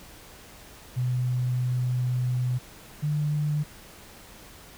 sine tone pair in turn, 125.2 / 149.31 Hz, B2 / D3, +24 / +29 cents, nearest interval minor third, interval 305 cents, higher second, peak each -23 dBFS, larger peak neither, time 0.96-2.59 / 3.02-3.64 s, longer first, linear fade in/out 20 ms, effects pink hiss -48 dBFS RMS until 4.77 s

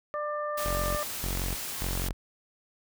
harmonic tone, 595 Hz, D5, 22 cents sharp, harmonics 1 / 2 / 3, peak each -32 / -33 / -42 dBFS, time 0.14-1.03 s, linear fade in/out 0 ms
white noise, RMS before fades -36 dBFS, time 0.57-2.09 s, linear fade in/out 10 ms
sawtooth tone bursts, 45.36 Hz, F#1, 34 cents flat, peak -26 dBFS, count 3, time 0.65-2.13 s, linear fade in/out 10 ms, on 320 ms, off 260 ms
effects none

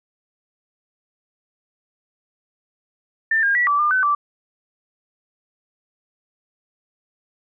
sine tone with pitch steps, 1788 / 1616 / 1944 / 1158 / 1201 / 1516 / 1166 Hz, A6 / G#6 / B6 / D6 / D6 / F#6 / D6, +27 / -48 / -28 / -25 / +38 / +42 / -13 cents, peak -15 dBFS, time 3.31-4.15 s, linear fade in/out 5 ms, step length 120 ms, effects none

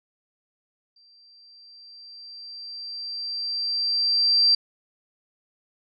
sine tone with exponential growth, 4704 Hz, D8, 2 cents sharp, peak -14 dBFS, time 0.96-4.55 s, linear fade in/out 5 ms, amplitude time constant 780 ms, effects none

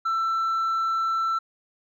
triangle tone with hard clipping, 1335 Hz, E6, 22 cents sharp, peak -21 dBFS, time 0.05-1.39 s, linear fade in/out 10 ms, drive 1 dB, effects none

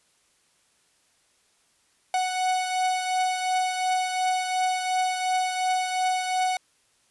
45% pulse beating tone pair, 740 / 742.8 Hz, F#5 / F#5, 0 / +7 cents, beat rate 2.8 Hz, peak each -24 / -31 dBFS, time 2.14-6.57 s, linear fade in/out 2 ms, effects white hiss -65 dBFS RMS until 7.1 s + resampled to 24000 Hz

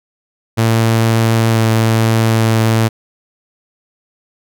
sawtooth tone with pitch glide, 113.4 to 112.36 Hz, A#2 to A2, -47 to +37 cents, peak -6 dBFS, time 0.57-2.89 s, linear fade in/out 20 ms, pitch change -16 cents, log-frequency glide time 1.52-1.62 s, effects none

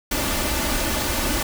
pink noise with comb filter, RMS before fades -23 dBFS, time 0.11-1.43 s, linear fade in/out 5 ms, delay 3.4 ms, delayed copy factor +0.55, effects none

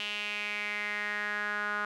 sawtooth tone with band-pass filter sweep, 207.7 Hz, G#3, in tune, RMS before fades -34 dBFS, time 0-1.85 s, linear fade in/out 2 ms, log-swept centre 2900 to 1400 Hz, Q 4.9, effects none

